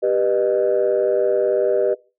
sine chord, G augmented, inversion none, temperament just, 392 / 490 / 612.5 Hz, G4 / B4 / D#5, 0 / -14 / -27 cents, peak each -19 dBFS, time 0.02-1.95 s, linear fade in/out 20 ms, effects noise-tail reverb RT60 0.3 s tail -20 dB re dry + tanh soft clip ceiling -9 dBFS

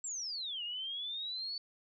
sine exponential two-way sweep, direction down then up, 7700 to 2812 to 4520 Hz, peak -37 dBFS, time 0.04-1.58 s, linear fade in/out 2 ms, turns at 0.63 s, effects none

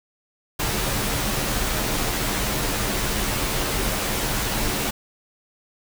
pink noise with comb filter, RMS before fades -24 dBFS, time 0.59-4.91 s, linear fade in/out 10 ms, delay 12 ms, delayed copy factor -0.55, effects none

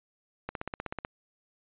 click train, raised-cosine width 0.5 ms, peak -19 dBFS, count 10, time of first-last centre 0.49-1.049 s, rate 16.1 Hz, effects resampled to 8000 Hz

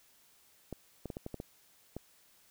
clicks, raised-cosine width 2 ms, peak -26 dBFS, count 8, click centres 0.727 / 1.057 / 1.102 / 1.169 / 1.264 / 1.343 / 1.401 / 1.966 s, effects white hiss -65 dBFS RMS until 2.5 s

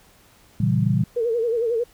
sine chord, A# diminished seventh, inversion none, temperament equal with one note detuned, 116.54 / 138.59 / 164.81 / 194.42 Hz, A#2 / C#3 / E3 / G3, 0 / 0 / 0 / -14 cents, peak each -21 / -23 / -23 / -23 dBFS, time 0.6-1.04 s, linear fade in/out 5 ms
sine tone with vibrato, 463.8 Hz, A#4, 9 cents flat, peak -19 dBFS, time 1.16-1.84 s, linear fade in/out 10 ms, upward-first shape sine, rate 11 Hz, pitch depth 82 cents each way
effects pink hiss -54 dBFS RMS until 1.93 s

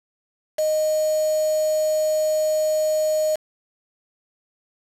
sine tone with quantisation, 620 Hz, D#5, 6 cents flat, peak -18 dBFS, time 0.58-3.36 s, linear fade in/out 10 ms, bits 5, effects resampled to 32000 Hz

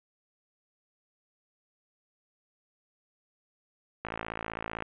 click train, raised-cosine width 0.5 ms, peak -19 dBFS, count 44, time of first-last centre 4.05-4.823 s, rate 55.6 Hz, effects resampled to 8000 Hz + 8-bit

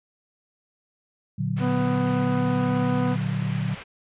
sine chord, Bb augmented, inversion none, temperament equal, 116.54 / 146.83 / 185 Hz, Bb2 / D3 / F#3, 0 / 0 / 0 cents, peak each -28 / -27 / -28 dBFS, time 1.38-3.75 s, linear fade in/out 10 ms
white low-pass noise, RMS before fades -41 dBFS, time 1.56-3.84 s, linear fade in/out 20 ms, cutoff 2900 Hz, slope 24 dB/octave
harmonic tone, 248.5 Hz, B3, 11 cents sharp, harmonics 1 / 2 / 3 / 4 / 5 / 6, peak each -24 / -30 / -34 / -36 / -38 / -40 dBFS, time 1.59-3.17 s, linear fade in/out 50 ms
effects resampled to 8000 Hz

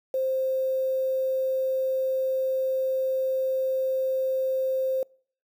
sine tone with quantisation, 525 Hz, C5, 6 cents sharp, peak -23 dBFS, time 0.14-5.03 s, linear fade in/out 2 ms, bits 8, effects noise-tail reverb RT60 0.5 s tail -26 dB re dry

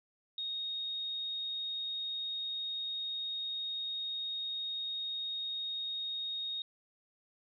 sine tone, 3729 Hz, A#7, in tune, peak -35 dBFS, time 0.38-6.62 s, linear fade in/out 2 ms, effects none

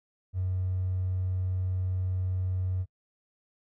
triangle tone with hard clipping, 92.5 Hz, F#2, in tune, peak -27 dBFS, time 0.33-2.86 s, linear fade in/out 50 ms, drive 3 dB, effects noise-tail reverb RT60 0.1 s tail -23 dB re dry

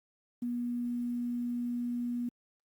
sine tone with quantisation, 241.4 Hz, B3, 39 cents flat, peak -31 dBFS, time 0.42-2.29 s, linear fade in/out 5 ms, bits 10, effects Opus 32 kbps

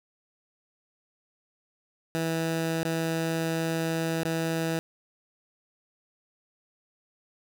15% pulse tone with dropouts, 163.4 Hz, E3, 15 cents flat, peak -20 dBFS, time 2.15-4.79 s, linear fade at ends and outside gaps 0 ms, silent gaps 2.831-2.851 / 4.233-4.251 s, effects none

